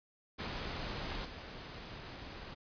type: noise with level steps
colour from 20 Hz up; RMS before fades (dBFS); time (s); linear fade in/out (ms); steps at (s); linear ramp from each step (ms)
pink; -40 / -47; 0.38-2.55; 20; 1.24; 20
effects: resampled to 11025 Hz

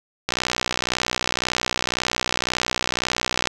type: click train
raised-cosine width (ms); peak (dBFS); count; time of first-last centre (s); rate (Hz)
0.2; -3; 198; 0.29-3.473; 61.9
effects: none

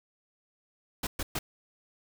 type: noise bursts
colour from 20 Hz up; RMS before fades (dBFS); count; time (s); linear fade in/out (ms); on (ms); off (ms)
pink; -32; 3; 1.03-1.39; 5; 40; 120
effects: none

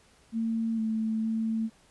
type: tone with pitch steps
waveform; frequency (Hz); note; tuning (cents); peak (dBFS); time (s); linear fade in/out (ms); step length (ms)
sine; 226.1 / 220.7 / 223; A3 / A3 / A3; +47 / +5 / +23; -26; 0.32-1.7; 50; 460
effects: pink hiss -61 dBFS RMS until 1.9 s + resampled to 24000 Hz

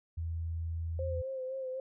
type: tone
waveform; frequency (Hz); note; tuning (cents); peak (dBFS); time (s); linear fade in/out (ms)
sine; 82.6; E2; +4; -33; 0.17-1.22; 10
type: tone with vibrato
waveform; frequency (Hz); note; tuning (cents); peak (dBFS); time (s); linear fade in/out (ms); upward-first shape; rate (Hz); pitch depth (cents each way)
sine; 523.3; C5; 0; -35; 0.99-1.8; 2; sine; 3.9; 36
effects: none

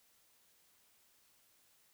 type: silence
effects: white hiss -70 dBFS RMS until 1.93 s

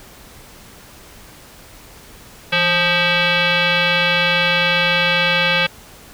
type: tone with frequency modulation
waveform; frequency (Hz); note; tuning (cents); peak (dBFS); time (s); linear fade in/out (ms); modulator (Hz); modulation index
sine; 533; C5; +32; -13; 2.52-5.67; 10; 701; 4.5
effects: pink hiss -42 dBFS RMS until 6.13 s

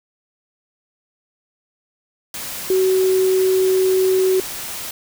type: tone in noise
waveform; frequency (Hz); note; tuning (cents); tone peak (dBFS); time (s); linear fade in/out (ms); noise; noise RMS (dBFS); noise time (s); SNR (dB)
sine; 375.8; F#4; +27; -13; 2.7-4.4; 2; white; -29; 2.34-4.91; +13
effects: none

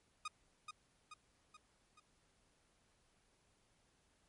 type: tone with echo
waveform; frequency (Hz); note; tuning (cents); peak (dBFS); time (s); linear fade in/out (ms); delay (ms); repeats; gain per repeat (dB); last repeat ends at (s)
sawtooth; 1239; D#6; -8; -37; 0.25-0.28; 5; 430; 4; -5; 2
effects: pink hiss -75 dBFS RMS until 4.28 s + MP3 48 kbps

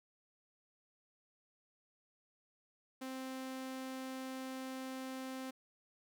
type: tone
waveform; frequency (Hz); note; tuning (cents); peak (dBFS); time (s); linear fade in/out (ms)
sawtooth; 261.7; C4; 0; -38; 3.01-5.51; 10
effects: none

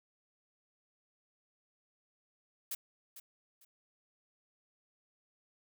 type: noise with echo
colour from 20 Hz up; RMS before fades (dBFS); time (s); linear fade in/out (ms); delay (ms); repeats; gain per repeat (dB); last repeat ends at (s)
blue; -38; 2.71-2.75; 5; 450; 2; -12; 3.65
effects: none

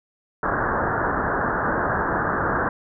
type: low-pass noise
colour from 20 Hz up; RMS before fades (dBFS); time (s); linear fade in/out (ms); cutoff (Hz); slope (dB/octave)
white; -23; 0.43-2.69; 2; 1700; 96
effects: none

